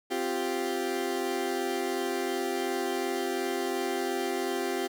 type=chord; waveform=30% pulse; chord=C suspended fourth; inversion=none; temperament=equal; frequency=261.6 / 349.2 / 392 Hz; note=C4 / F4 / G4; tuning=0 / 0 / 0 cents; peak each=-33 / -30 / -29 dBFS; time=0.1-4.88 s; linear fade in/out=20 ms; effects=none